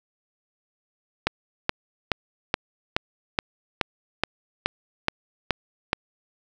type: click train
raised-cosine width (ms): 0.3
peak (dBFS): -4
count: 12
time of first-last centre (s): 1.27-5.931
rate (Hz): 2.36
effects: none